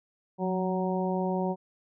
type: harmonic tone with a mistuned harmonic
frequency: 186.5 Hz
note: F#3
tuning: 14 cents sharp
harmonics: 1 / 2 / 3 / 4 / 5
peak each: -29 / -32 / -34 / -35 / -36 dBFS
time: 0.38-1.56 s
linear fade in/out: 50 ms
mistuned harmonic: 1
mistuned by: -36 cents
effects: none